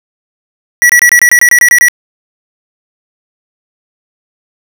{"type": "tone bursts", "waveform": "square", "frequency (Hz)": 1936, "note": "B6", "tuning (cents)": -35, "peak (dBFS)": -3, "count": 11, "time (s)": [0.82, 1.884], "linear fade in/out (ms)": 0, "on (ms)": 74, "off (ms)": 25, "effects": []}